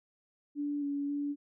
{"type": "tone with pitch steps", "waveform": "sine", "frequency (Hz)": [290, 284.1, 287.7], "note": ["D4", "C#4", "D4"], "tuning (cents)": [-22, 43, -36], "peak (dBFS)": -31, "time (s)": [0.55, 1.36], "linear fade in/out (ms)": 50, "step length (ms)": 270, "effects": []}